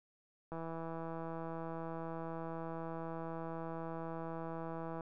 click train, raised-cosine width 1 ms, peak -30 dBFS, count 737, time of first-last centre 0.52-5.008 s, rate 164 Hz, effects none

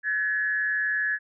sine tone with frequency modulation, 1700 Hz, G#6, 40 cents sharp, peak -23 dBFS, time 0.03-1.19 s, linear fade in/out 50 ms, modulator 164 Hz, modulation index 0.56, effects none

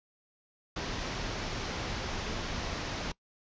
pink low-pass noise, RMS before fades -36 dBFS, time 0.76-3.12 s, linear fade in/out 5 ms, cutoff 6300 Hz, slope 48 dB/octave, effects noise-tail reverb RT60 0.1 s tail -22 dB re dry + resampled to 16000 Hz

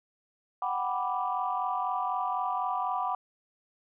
sine chord, G major seventh, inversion third, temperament equal, 740 / 784 / 987.8 / 1174.7 Hz, F#5 / G5 / B5 / D6, 0 / 0 / 0 / 0 cents, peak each -32 / -36 / -32 / -33 dBFS, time 0.62-3.15 s, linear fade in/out 2 ms, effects tanh soft clip ceiling -17 dBFS

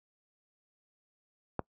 click, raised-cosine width 1 ms, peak -17 dBFS, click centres 1.593 s, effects noise-tail reverb RT60 0.1 s tail -24 dB re dry + high-pass 60 Hz 12 dB/octave

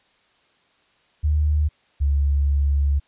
sine tone pair in turn, 75.3 / 70.68 Hz, D2 / C#2, +44 / +34 cents, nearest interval minor second, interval 110 cents, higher first, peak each -16 dBFS, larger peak neither, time 1.23-1.69 / 2-3 s, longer second, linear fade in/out 20 ms, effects white hiss -61 dBFS RMS until 3.07 s + resampled to 8000 Hz

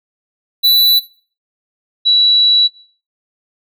square / sine tone pair in turn, 3962 / 3926 Hz, B7 / B7, +5 / -11 cents, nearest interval unison, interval 16 cents, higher first, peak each -8 dBFS, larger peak neither, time 0.63-1 / 2.05-2.68 s, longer second, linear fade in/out 20 ms, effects noise-tail reverb RT60 0.4 s tail -17 dB re dry

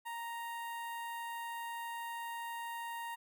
sawtooth tone with notch filter, 932.3 Hz, A#5, in tune, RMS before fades -42 dBFS, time 0.05-3.16 s, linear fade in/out 20 ms, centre 5300 Hz, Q 0.72, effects none

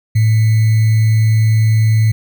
sine tone with sample-and-hold, 110 Hz, A2, in tune, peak -8 dBFS, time 0.15-2.12 s, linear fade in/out 10 ms, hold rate 2100 Hz, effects none

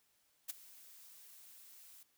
blue noise with ADSR envelope, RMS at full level -39 dBFS, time 0.48-2.03 s, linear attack 19 ms, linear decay 16 ms, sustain -19 dB, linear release 3 ms, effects white hiss -75 dBFS RMS until 2.17 s

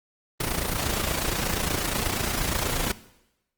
pink noise with amplitude modulation, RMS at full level -24 dBFS, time 0.4-2.92 s, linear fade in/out 5 ms, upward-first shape sine, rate 28.4 Hz, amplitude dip 65%, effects noise-tail reverb RT60 0.9 s tail -18 dB re dry + Opus 24 kbps

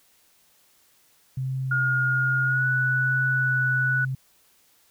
sine tone with vibrato, 130.81 Hz, C3, in tune, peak -25 dBFS, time 1.37-4.15 s, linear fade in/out 5 ms, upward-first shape sine, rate 1.2 Hz, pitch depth 14 cents each way
sine tone with pitch glide, 1426 to 1478 Hz, F6 to F#6, +36 to -2 cents, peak -21 dBFS, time 1.71-4.05 s, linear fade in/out 5 ms, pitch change +62 cents, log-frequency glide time 2.44-2.66 s
effects white hiss -61 dBFS RMS until 4.9 s

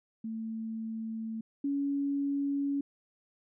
sine tone pair in turn, 223 / 281 Hz, A3 / C#4, +23 / +24 cents, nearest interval major third, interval 401 cents, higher second, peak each -34 / -28 dBFS, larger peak second, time 0.24-1.41 / 1.64-2.81 s, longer neither, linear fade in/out 5 ms, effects none

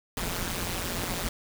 pink noise with amplitude modulation, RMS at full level -28 dBFS, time 0.17-1.29 s, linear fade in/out 2 ms, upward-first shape sine, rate 176 Hz, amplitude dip 85%, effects none

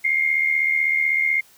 sine tone pair together, 2114 / 2190 Hz, C7 / C#7, +17 / -22 cents, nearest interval minor second, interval 61 cents, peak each -18 / -24 dBFS, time 0.04-1.41 s, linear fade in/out 10 ms, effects white hiss -53 dBFS RMS until 1.57 s

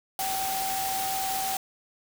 sine tone in noise, 770 Hz, G5, 31 cents flat, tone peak -29 dBFS, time 0.19-1.57 s, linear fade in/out 2 ms, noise white, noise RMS -32 dBFS, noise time 0.19-1.57 s, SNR 0 dB, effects none

